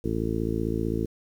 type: harmonic tone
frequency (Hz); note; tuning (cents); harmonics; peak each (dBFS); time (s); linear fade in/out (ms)
55.6; A1; +19; 1 / 2 / 3 / 4 / 5 / 6 / 7 / 8; -33 / -32 / -34 / -32 / -34 / -31 / -35 / -34; 0.04-1.06; 5
effects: 9-bit